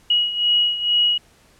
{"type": "beating tone pair", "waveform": "sine", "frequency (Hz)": [2904, 2906.2], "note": ["F#7", "F#7"], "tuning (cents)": [-33, -32], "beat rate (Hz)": 2.2, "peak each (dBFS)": [-17, -22], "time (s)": [0.1, 1.18], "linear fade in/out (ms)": 5, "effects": ["pink hiss -54 dBFS RMS until 1.59 s", "low-pass 11000 Hz 12 dB/octave"]}